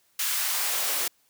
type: noise with high-pass filter sweep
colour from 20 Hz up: white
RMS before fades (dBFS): -27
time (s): 0.19-1.08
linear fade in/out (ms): 5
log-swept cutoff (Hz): 1600 to 360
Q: 0.96
effects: white hiss -66 dBFS RMS until 1.29 s + high-pass 80 Hz 12 dB/octave